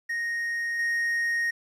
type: tone with level steps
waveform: triangle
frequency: 1864.7 Hz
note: A#6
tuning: in tune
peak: -25 / -22 dBFS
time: 0.09-1.51 s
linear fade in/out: 10 ms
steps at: 0.79 s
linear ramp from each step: 2 ms
effects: resampled to 32000 Hz + 10-bit